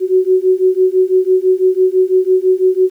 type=beating tone pair; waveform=sine; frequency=369.5 / 375.5 Hz; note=F#4 / F#4; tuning=-2 / +26 cents; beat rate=6 Hz; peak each=-12 dBFS; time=0-2.9 s; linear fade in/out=50 ms; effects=8-bit